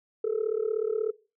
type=tone with amplitude modulation; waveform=sine; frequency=437.7 Hz; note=A4; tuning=9 cents flat; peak=-20 dBFS; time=0.24-1.11 s; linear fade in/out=5 ms; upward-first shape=sine; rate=36.5 Hz; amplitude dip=90%; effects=noise-tail reverb RT60 0.3 s tail -19 dB re dry + tanh soft clip ceiling -19 dBFS